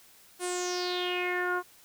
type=tone with low-pass filter sweep; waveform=sawtooth; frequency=358.8 Hz; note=F4; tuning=47 cents sharp; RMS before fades=-31 dBFS; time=0.39-1.63 s; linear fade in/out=50 ms; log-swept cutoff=9900 to 1200 Hz; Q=6; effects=white hiss -57 dBFS RMS until 1.84 s